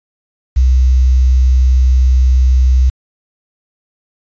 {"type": "tone with quantisation", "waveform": "sine", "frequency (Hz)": 63.8, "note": "C2", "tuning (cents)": -43, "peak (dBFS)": -6, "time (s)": [0.56, 2.9], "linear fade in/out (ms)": 10, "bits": 6, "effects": ["resampled to 16000 Hz"]}